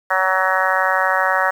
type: harmonic tone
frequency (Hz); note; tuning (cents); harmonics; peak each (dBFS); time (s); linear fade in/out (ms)
187.8; F#3; +26; 3 / 4 / 5 / 6 / 7 / 8 / 9 / 10; -23 / -23 / -23 / -23 / -23 / -23 / -23 / -23; 0.1-1.51; 10
effects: 7-bit